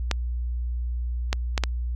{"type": "clicks", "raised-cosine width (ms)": 0.2, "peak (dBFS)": -6, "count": 4, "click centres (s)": [0.113, 1.329, 1.578, 1.637], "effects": ["added 60 Hz sine -25 dBFS peak until 1.95 s"]}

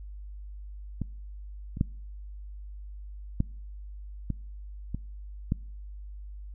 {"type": "clicks", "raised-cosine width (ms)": 5, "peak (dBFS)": [-17, -24, -11, -12, -17, -20, -13], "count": 7, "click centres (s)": [1.017, 1.771, 1.811, 3.404, 4.303, 4.946, 5.521], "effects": ["noise-tail reverb RT60 0.6 s tail -26 dB re dry", "added 50 Hz sine -39 dBFS peak until 6.54 s"]}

